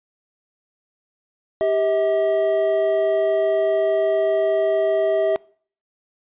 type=tone pair together; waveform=triangle; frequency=394.5 / 641.4 Hz; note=G4 / E5; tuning=+11 / -48 cents; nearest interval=minor sixth; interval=841 cents; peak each=-20 / -16 dBFS; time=1.61-5.36 s; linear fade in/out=0 ms; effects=noise-tail reverb RT60 0.5 s tail -23 dB re dry + resampled to 8000 Hz